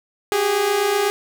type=tone pair together; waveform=sawtooth; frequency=382 / 410 Hz; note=G4 / G#4; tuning=-45 / -22 cents; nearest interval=minor second; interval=123 cents; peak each=-20 / -14 dBFS; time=0.32-1.1 s; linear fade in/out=0 ms; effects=none